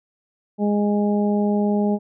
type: harmonic tone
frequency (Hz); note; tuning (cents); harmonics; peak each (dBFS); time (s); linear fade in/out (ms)
206.4; G#3; -10; 1 / 2 / 3 / 4; -18 / -24 / -28 / -30; 0.58-1.99; 50
effects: none